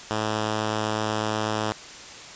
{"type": "tone", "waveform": "5% pulse", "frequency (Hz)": 108.1, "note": "A2", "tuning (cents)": -30, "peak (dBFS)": -13, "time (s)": [0.11, 1.72], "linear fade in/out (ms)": 0, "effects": ["white hiss -41 dBFS RMS until 2.35 s", "resampled to 16000 Hz"]}